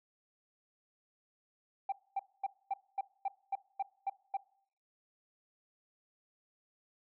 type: tone bursts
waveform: sine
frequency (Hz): 784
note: G5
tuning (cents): 0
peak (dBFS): -29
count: 10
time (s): 1.89-4.37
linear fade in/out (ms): 5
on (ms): 32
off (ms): 240
effects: noise-tail reverb RT60 0.6 s tail -22 dB re dry + tanh soft clip ceiling -29 dBFS